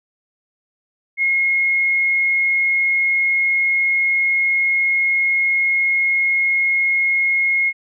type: tone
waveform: sine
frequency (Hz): 2157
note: C#7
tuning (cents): -48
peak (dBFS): -14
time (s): 1.17-7.73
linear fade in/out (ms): 50
effects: none